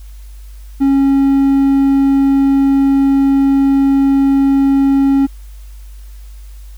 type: tone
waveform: triangle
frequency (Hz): 274.1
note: C#4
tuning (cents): -19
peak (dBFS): -6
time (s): 0.8-5.27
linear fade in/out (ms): 20
effects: added 50 Hz sine -30 dBFS peak until 6.77 s + white hiss -49 dBFS RMS until 6.77 s